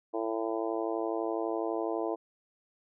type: harmonic tone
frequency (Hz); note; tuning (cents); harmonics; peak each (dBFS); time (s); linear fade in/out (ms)
112; A2; +31; 3 / 4 / 5 / 6 / 7 / 8 / 9; -34 / -35 / -39 / -36 / -41 / -44 / -43; 0.13-2.16; 20
effects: none